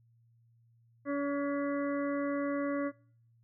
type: harmonic tone with a mistuned harmonic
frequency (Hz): 283.7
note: C#4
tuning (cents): +40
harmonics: 1 / 2 / 4 / 5 / 6 / 7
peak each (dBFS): -32 / -35 / -41 / -48 / -47 / -46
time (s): 1.05-2.92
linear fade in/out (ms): 50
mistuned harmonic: 6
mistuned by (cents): -22
effects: noise-tail reverb RT60 0.6 s tail -25 dB re dry + added 116 Hz sine -63 dBFS peak until 3.43 s